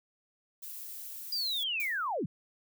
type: noise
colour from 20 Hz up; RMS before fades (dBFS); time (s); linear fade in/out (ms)
violet; -43; 0.62-1.64; 10
type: linear sweep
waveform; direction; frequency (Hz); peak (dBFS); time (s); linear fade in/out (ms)
sine; down; 4893 to 116.54; -30; 1.32-2.26; 5
type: noise with exponential decay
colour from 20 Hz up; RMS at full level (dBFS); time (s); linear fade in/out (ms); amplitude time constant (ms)
violet; -38; 1.8-2.13; 1; 70
effects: none